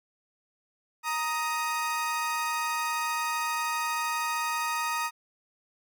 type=tone pair together; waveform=30% pulse; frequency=935.1 / 1251 Hz; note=A#5 / D#6; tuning=+5 / +9 cents; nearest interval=perfect fourth; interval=504 cents; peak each=-28 dBFS; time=1.03-5.11 s; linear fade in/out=50 ms; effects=none